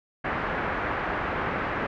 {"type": "low-pass noise", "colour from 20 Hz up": "white", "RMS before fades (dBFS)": -29, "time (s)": [0.24, 1.87], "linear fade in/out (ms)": 10, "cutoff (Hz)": 1800, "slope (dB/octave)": 24, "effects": []}